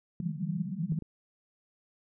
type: band-pass noise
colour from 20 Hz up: white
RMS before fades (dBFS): -33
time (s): 0.2-0.99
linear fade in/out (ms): 2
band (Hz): 150 to 200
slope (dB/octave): 96
type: clicks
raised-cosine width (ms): 3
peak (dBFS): -30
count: 2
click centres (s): 0.922 / 1.023
effects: none